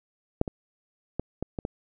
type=clicks; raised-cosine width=2 ms; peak=-8 / -18 / -14 / -16 / -18 / -16 dBFS; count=6; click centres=0.414 / 0.478 / 1.196 / 1.426 / 1.588 / 1.651 s; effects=none